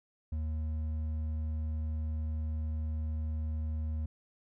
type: tone with hard clipping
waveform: triangle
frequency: 77.78 Hz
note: D#2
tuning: in tune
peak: -33 dBFS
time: 0.32-4.06 s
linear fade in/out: 5 ms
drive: 8 dB
effects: none